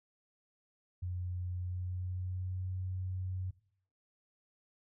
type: tone with pitch glide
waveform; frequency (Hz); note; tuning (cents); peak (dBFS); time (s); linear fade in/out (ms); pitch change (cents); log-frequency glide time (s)
sine; 90 to 92.64; F#2 to F#2; -47 to +3; -35; 1.02-3.51; 10; +50; 1.54-2.71
effects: noise-tail reverb RT60 0.6 s tail -19 dB re dry